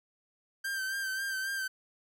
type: tone with vibrato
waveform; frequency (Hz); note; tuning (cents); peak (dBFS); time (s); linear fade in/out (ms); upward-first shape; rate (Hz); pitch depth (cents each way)
45% pulse; 1568; G6; 0; -32; 0.64-1.68; 10; sine; 3.7; 37
effects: none